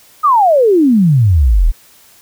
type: exponential sweep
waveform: sine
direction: down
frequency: 1277 to 34.65 Hz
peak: -6 dBFS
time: 0.23-1.72 s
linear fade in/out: 20 ms
effects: white hiss -45 dBFS RMS until 2.21 s